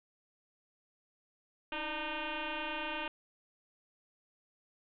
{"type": "tone with frequency modulation", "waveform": "sine", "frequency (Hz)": 932.3, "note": "A#5", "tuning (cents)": 0, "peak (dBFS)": -35, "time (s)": [1.72, 3.08], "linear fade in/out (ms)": 2, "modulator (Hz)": 306, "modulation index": 7.1, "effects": []}